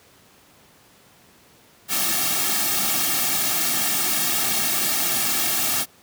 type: noise with comb filter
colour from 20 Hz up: white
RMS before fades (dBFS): -22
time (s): 1.88-5.86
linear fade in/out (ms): 50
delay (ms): 2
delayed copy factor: -0.85
effects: pink hiss -53 dBFS RMS until 6.02 s + high-pass 100 Hz 12 dB/octave